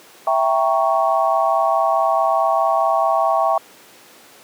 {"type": "chord", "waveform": "sine", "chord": "E diminished seventh", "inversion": "none", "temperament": "equal", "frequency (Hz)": [659.3, 784, 932.3, 1108.7], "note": ["E5", "G5", "Bb5", "Db6"], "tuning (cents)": [0, 0, 0, 0], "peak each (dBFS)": [-18, -19, -24, -20], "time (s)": [0.27, 3.58], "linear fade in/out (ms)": 2, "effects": ["pink hiss -45 dBFS RMS until 4.43 s", "high-pass 300 Hz 12 dB/octave"]}